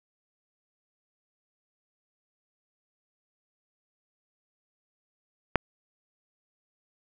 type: click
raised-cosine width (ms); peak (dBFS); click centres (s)
0.5; -5; 5.557
effects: none